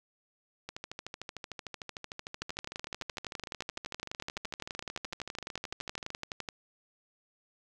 two click trains, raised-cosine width 0.2 ms, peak -19 / -22 dBFS, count 49 / 73, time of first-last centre 2.42-6.488 / 0.69-6.104 s, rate 11.8 / 13.3 Hz, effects none

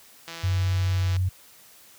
click train, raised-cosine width 0.2 ms, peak -20 dBFS, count 148, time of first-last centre 0.28-1.166 s, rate 166 Hz
sine tone with pitch glide, 93.7 to 92.57 Hz, F#2 to F#2, +22 to +1 cents, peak -20 dBFS, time 0.43-1.29 s, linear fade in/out 10 ms, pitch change -21 cents, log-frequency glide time 0.99-1.09 s
effects white hiss -52 dBFS RMS until 1.98 s + high-pass 60 Hz 12 dB/octave

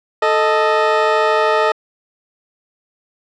20% pulse tone pair together, 439.2 / 622.3 Hz, A4 / D#5, -3 / 0 cents, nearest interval tritone, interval 603 cents, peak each -10 dBFS, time 0.22-1.72 s, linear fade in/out 5 ms, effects low-pass 3000 Hz 12 dB/octave

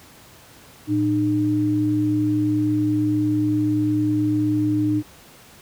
sine tone pair together, 113.64 / 303.6 Hz, A#2 / D#4, -44 / -42 cents, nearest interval octave + perfect fourth, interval 1702 cents, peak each -24 / -18 dBFS, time 0.87-5.03 s, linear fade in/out 50 ms, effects pink hiss -47 dBFS RMS until 5.61 s + high-pass 60 Hz 12 dB/octave

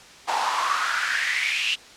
pink noise with high-pass filter sweep, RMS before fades -24 dBFS, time 0.27-1.76 s, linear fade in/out 20 ms, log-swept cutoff 780 to 2900 Hz, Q 6.2, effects white hiss -46 dBFS RMS until 1.96 s + low-pass 6000 Hz 12 dB/octave

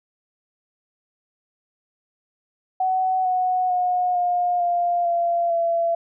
sine tone with pitch steps, 749 / 736.1 / 723.5 / 711.1 / 698.8 / 686.8 / 675 Hz, F#5 / F#5 / F#5 / F5 / F5 / F5 / E5, +21 / -9 / -39 / +31 / +1 / -29 / +41 cents, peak -18 dBFS, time 2.8-5.95 s, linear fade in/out 5 ms, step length 450 ms, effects none

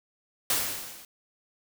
white noise with level ramp, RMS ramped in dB -24 to -49 dBFS, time 0.5-1.05 s, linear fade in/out 2 ms, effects none

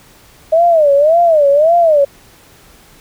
sine tone with vibrato, 622.3 Hz, D#5, in tune, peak -6 dBFS, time 0.52-2.05 s, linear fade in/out 10 ms, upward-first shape sine, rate 1.8 Hz, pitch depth 190 cents each way, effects pink hiss -44 dBFS RMS until 3 s

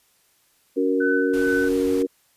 sine chord, F# major, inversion second, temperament equal with one note detuned, 281.5 / 370 / 466.2 Hz, C#4 / F#4 / A#4, +27 / 0 / 0 cents, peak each -22 / -24 / -22 dBFS, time 0.76-2.07 s, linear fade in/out 20 ms
sine tone with tremolo, 1505 Hz, F#6, 29 cents sharp, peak -22 dBFS, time 1-1.69 s, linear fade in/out 10 ms, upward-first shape sine, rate 2.3 Hz, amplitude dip 70%
pink noise, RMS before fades -38 dBFS, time 1.33-2.03 s, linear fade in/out 10 ms
effects white hiss -62 dBFS RMS until 2.36 s + resampled to 32000 Hz

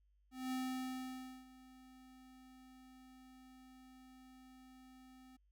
square tone with ADSR envelope, 258 Hz, C4, 24 cents flat, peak -38 dBFS, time 0.31-5.37 s, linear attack 210 ms, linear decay 930 ms, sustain -21 dB, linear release 12 ms, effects added 50 Hz sine -70 dBFS peak until 5.51 s

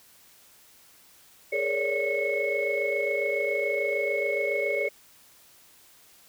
sine tone cluster, 416.6 / 464.3 / 551 / 578 / 2193 Hz, G#4 / A#4 / C#5 / D5 / C#7, +5 / -7 / -11 / -28 / -19 cents, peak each -30 / -33 / -32 / -30 / -28 dBFS, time 1.52-4.89 s, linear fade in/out 10 ms, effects tanh soft clip ceiling -15 dBFS + white hiss -56 dBFS RMS until 6.28 s

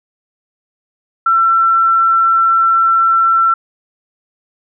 sine tone, 1346 Hz, E6, 36 cents sharp, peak -8 dBFS, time 1.26-3.54 s, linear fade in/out 5 ms, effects none

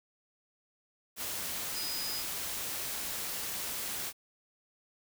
sine tone in noise, 4978 Hz, D#8, in tune, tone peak -37 dBFS, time 1.73-2.24 s, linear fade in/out 50 ms, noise white, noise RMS -37 dBFS, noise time 1.16-4.13 s, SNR -3 dB, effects none

